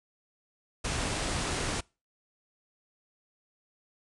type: low-pass noise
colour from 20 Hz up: pink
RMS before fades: -32 dBFS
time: 0.84-1.81 s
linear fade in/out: 10 ms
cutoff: 10000 Hz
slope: 96 dB/octave
effects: noise-tail reverb RT60 0.3 s tail -25 dB re dry